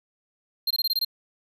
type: tone bursts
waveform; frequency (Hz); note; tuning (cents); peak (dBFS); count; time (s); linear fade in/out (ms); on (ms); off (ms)
square; 4186; C8; 0; -22; 7; 0.67-1.048; 5; 36; 21
effects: none